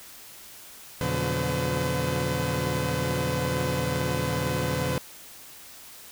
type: tone cluster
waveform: sawtooth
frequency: 84.6 / 121.3 / 143.6 / 180.9 / 507 Hz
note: E2 / B2 / D3 / F#3 / B4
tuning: +45 / -31 / -39 / -39 / +45 cents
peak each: -30 / -28 / -26 / -30 / -26 dBFS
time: 1.01-4.98 s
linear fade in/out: 0 ms
effects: white hiss -46 dBFS RMS until 6.11 s